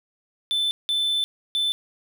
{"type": "tone bursts at uneven times", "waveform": "triangle", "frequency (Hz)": 3525, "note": "A7", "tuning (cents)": 2, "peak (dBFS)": -19, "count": 3, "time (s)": [[0.51, 0.71], [0.89, 1.24], [1.55, 1.72]], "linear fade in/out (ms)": 0, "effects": []}